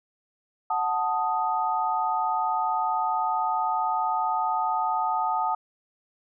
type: chord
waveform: sine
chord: D# diminished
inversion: first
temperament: equal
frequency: 740 / 880 / 1244.5 Hz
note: F#5 / A5 / D#6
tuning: 0 / 0 / 0 cents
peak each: -28 / -26 / -28 dBFS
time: 0.7-5.55 s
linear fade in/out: 5 ms
effects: none